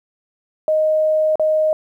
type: tone with dropouts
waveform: sine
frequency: 622.3 Hz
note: D#5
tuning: in tune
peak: -13 dBFS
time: 0.68-1.73 s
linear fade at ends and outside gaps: 1 ms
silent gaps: 1.356-1.396 s
effects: 9-bit

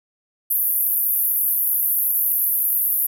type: band-pass noise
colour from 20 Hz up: white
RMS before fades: -20 dBFS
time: 0.5-3.07 s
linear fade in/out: 10 ms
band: 11000 to 15000 Hz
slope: 96 dB/octave
effects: none

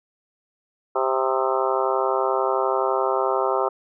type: harmonic tone with a mistuned harmonic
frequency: 131.5 Hz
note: C3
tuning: 9 cents sharp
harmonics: 3 / 4 / 5 / 6 / 7 / 8 / 9 / 10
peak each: -25 / -26 / -27 / -28 / -28 / -29 / -30 / -30 dBFS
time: 0.95-3.69 s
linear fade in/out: 10 ms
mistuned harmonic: 9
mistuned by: +56 cents
effects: none

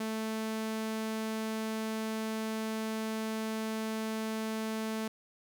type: tone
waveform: sawtooth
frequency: 220 Hz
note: A3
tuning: in tune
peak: -29 dBFS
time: 0-5.08 s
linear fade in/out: 5 ms
effects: none

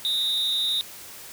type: tone with amplitude modulation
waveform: triangle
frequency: 3729 Hz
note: A#7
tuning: in tune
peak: -17 dBFS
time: 0.05-0.81 s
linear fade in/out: 0 ms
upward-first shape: sine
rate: 232 Hz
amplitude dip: 80%
effects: white hiss -42 dBFS RMS until 1.32 s

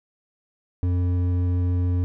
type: tone with hard clipping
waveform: sine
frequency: 89.3 Hz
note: F2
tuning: 39 cents sharp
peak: -21 dBFS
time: 0.83-2.04 s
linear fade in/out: 0 ms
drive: 8 dB
effects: none

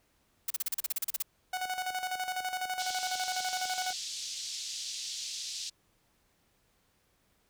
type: noise bursts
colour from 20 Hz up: blue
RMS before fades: -31 dBFS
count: 13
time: 0.48-1.224 s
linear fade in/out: 5 ms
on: 24 ms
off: 36 ms
type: tone with tremolo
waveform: sawtooth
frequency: 740 Hz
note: F#5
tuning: in tune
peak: -27 dBFS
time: 1.53-3.93 s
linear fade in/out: 5 ms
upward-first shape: square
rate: 12 Hz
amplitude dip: 60%
type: band-pass noise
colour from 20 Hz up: pink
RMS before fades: -39 dBFS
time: 2.79-5.7 s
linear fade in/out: 10 ms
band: 3800 to 6800 Hz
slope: 24 dB/octave
effects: pink hiss -71 dBFS RMS until 7.49 s

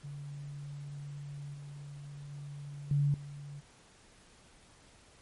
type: tone with level steps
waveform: sine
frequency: 143.2 Hz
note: D3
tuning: 43 cents flat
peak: -40 / -43 / -41 / -25 / -42 dBFS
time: 0.03-3.61 s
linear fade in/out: 20 ms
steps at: 1.54 / 2.31 / 2.91 / 3.14 s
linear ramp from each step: 2 ms
effects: pink hiss -60 dBFS RMS until 5.21 s + MP3 48 kbps

